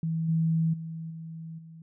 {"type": "tone with level steps", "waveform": "sine", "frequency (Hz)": 162.5, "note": "E3", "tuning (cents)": -24, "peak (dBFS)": [-26, -22, -34, -37, -44], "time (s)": [0.03, 1.82], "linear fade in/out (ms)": 2, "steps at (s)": [0.28, 0.73, 1.1, 1.58], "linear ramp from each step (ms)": 10, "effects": []}